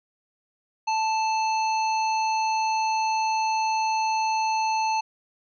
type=harmonic tone with a mistuned harmonic; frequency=880 Hz; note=A5; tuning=in tune; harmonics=1 / 3 / 5 / 7; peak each=-22 / -32 / -36 / -39 dBFS; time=0.87-5.01 s; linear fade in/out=10 ms; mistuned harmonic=5; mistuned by=-42 cents; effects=none